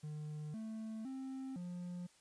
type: tone with pitch steps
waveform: triangle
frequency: 151.4 / 220.3 / 264.6 / 177.3 Hz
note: D#3 / A3 / C4 / F3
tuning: -47 / +2 / +20 / +26 cents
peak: -40 dBFS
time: 0.03-2.07 s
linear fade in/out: 10 ms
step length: 510 ms
effects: white hiss -68 dBFS RMS until 2.2 s + resampled to 22050 Hz